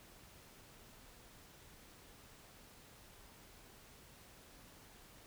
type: silence
effects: pink hiss -60 dBFS RMS until 5.26 s